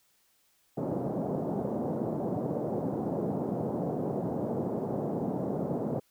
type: band-pass noise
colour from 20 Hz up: pink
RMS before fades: -32 dBFS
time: 0.77-6 s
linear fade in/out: 10 ms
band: 140 to 690 Hz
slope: 24 dB/octave
effects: white hiss -69 dBFS RMS until 6.1 s